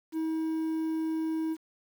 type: tone with quantisation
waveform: triangle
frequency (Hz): 319.7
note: D#4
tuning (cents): +47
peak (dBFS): -26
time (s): 0.12-1.57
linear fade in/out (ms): 50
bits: 9
effects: none